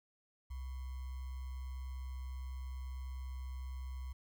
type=tone with sample-and-hold; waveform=sine; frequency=64.6 Hz; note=C2; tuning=21 cents flat; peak=-40 dBFS; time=0.5-4.13 s; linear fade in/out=10 ms; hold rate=1050 Hz; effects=none